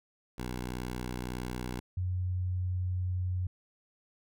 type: tone pair in turn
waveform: 10% pulse / sine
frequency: 61.74 / 91.13 Hz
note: B1 / F#2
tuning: 0 / -26 cents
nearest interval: perfect fifth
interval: 674 cents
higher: second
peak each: -27 / -29 dBFS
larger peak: first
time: 0.38-1.8 / 1.97-3.47 s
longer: second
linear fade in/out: 5 ms
effects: none